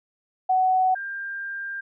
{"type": "tone pair in turn", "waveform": "sine", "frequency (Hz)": [747, 1594.8], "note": ["F#5", "G6"], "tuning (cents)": [16, 29], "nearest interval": "octave + minor second", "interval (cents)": 1313, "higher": "second", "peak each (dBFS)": [-17, -29], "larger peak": "first", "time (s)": [[0.49, 0.95], [0.95, 1.81]], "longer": "second", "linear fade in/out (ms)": 10, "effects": []}